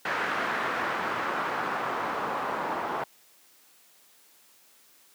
white noise with low-pass filter sweep, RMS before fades -30 dBFS, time 0.05-3.04 s, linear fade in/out 5 ms, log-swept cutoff 1600 to 1000 Hz, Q 1.7, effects white hiss -59 dBFS RMS until 5.14 s + high-pass 200 Hz 12 dB/octave

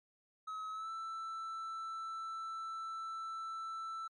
triangle tone with pitch glide, 1281 to 1326.9 Hz, E6 to E6, -50 to +11 cents, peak -38 dBFS, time 0.47-4.08 s, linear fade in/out 10 ms, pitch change +61 cents, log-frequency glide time 0.71-0.9 s, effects MP3 48 kbps

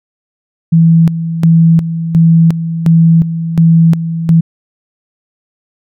sine tone with tremolo, 164.81 Hz, E3, in tune, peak -3 dBFS, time 0.72-4.41 s, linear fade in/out 10 ms, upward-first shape square, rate 1.4 Hz, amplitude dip 70%, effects none

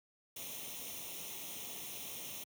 white noise with comb filter, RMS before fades -45 dBFS, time 0.36-2.44 s, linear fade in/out 5 ms, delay 0.32 ms, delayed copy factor +0.75, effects high-pass 100 Hz 12 dB/octave

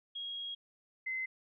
sine tone pair in turn, 3285 / 2056 Hz, G#7 / C7, -20 / -31 cents, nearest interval minor sixth, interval 811 cents, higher first, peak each -38 / -34 dBFS, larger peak second, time 0.15-0.55 / 1.06-1.26 s, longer first, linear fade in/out 10 ms, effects none

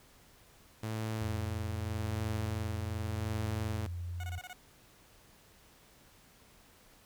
sawtooth tone with tremolo, 110 Hz, A2, in tune, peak -30 dBFS, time 0.83-3.87 s, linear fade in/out 5 ms, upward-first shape sine, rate 0.85 Hz, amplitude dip 35%
sine tone, 87.1 Hz, F2, 4 cents flat, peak -36 dBFS, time 1.21-4.39 s, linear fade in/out 10 ms
15% pulse tone bursts, 730 Hz, F#5, 24 cents flat, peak -37 dBFS, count 6, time 4.2-4.531 s, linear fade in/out 2 ms, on 36 ms, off 23 ms
effects pink hiss -61 dBFS RMS until 7.05 s

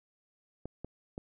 clicks, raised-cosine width 2 ms, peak -26 dBFS, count 3, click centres 0.656 / 0.846 / 1.179 s, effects none

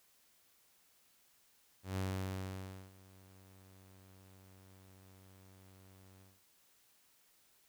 sawtooth tone with ADSR envelope, 94.8 Hz, F#2, 43 cents sharp, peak -31 dBFS, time 1.83-6.41 s, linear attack 140 ms, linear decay 940 ms, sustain -24 dB, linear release 200 ms, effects white hiss -70 dBFS RMS until 7.68 s

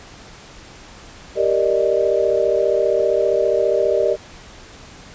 sine chord, Eb major seventh, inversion first, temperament equal, 392 / 466.2 / 587.3 / 622.3 Hz, G4 / Bb4 / D5 / Eb5, 0 / 0 / 0 / 0 cents, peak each -20 dBFS, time 1.35-4.17 s, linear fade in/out 50 ms, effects pink hiss -41 dBFS RMS until 5.14 s + resampled to 16000 Hz

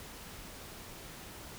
silence, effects pink hiss -48 dBFS RMS until 1.58 s

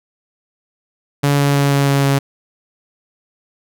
sawtooth tone with pitch steps, 142.6 / 141.78 / 140.96 / 140.15 / 139.34 / 138.54 Hz, C#3 / C#3 / C#3 / C#3 / C#3 / C#3, +49 / +39 / +29 / +19 / +9 / -1 cents, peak -8 dBFS, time 1.23-2.19 s, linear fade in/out 10 ms, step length 160 ms, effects none

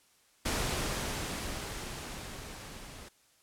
pink noise with level ramp, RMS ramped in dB -31 to -48 dBFS, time 0.45-3.09 s, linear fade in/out 10 ms, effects white hiss -66 dBFS RMS until 3.42 s + low-pass 11000 Hz 12 dB/octave

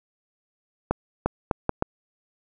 accelerating click train, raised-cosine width 1 ms, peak -7 dBFS, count 5, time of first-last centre 0.91-1.824 s, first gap 350 ms, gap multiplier 0.72, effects none

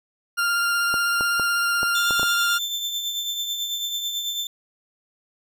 40% pulse tone with vibrato, 1396.9 Hz, F6, in tune, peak -19 dBFS, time 0.37-2.59 s, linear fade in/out 20 ms, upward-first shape sine, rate 16 Hz, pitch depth 13 cents each way
clicks, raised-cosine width 1 ms, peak -15 dBFS, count 7, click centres 0.941 / 1.209 / 1.397 / 1.831 / 2.108 / 2.196 / 2.231 s
35% pulse tone with tremolo, 3547 Hz, A7, 13 cents sharp, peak -21 dBFS, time 1.95-4.47 s, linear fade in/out 2 ms, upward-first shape triangle, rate 9.1 Hz, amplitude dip 50%
effects none

